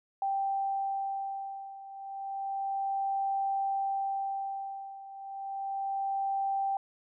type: beating tone pair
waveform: sine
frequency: 784 / 784.31 Hz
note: G5 / G5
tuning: 0 / +1 cents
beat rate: 0.31 Hz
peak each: -32 / -35 dBFS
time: 0.22-6.77 s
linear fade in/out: 2 ms
effects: none